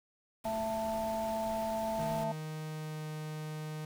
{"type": "noise", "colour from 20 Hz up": "pink", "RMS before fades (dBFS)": -47, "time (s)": [0.44, 2.24], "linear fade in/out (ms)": 5}
{"type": "harmonic tone", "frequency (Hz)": 221.6, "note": "A3", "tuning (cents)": 13, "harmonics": [1, 3, 4], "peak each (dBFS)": [-40, -34, -37], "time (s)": [0.45, 2.32], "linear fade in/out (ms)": 5}
{"type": "tone with pitch glide", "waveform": "45% pulse", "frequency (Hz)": [155.56, 154.31], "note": ["D#3", "D#3"], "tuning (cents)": [0, -14], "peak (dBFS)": -38, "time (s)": [1.99, 3.85], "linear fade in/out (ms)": 2, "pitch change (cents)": -14, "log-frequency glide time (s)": [2.67, 3.06]}
{"effects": []}